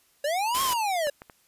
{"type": "linear two-way sweep", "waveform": "square", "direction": "up then down", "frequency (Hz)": [554.4, 1098, 554.4], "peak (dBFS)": -25, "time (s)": [0.24, 1.1], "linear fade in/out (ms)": 5, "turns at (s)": 0.62}
{"type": "noise", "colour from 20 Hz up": "white", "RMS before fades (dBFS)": -29, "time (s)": [0.54, 0.74], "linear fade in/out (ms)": 10}
{"type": "clicks", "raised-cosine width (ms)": 0.5, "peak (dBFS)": [-23, -26, -29], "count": 3, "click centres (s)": [1.071, 1.219, 1.298]}
{"effects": ["white hiss -64 dBFS RMS until 1.47 s", "resampled to 32000 Hz"]}